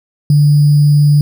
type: tone with sample-and-hold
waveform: sine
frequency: 146.83 Hz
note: D3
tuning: in tune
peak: -5 dBFS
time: 0.3-1.21 s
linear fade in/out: 2 ms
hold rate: 4900 Hz
effects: none